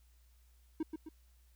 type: tone with echo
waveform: triangle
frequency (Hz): 316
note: D#4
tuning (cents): +27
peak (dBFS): -30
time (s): 0.8-0.83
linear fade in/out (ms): 5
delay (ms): 130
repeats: 2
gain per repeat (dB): -6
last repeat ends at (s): 1.09
effects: added 60 Hz sine -62 dBFS peak until 1.55 s + white hiss -74 dBFS RMS until 1.55 s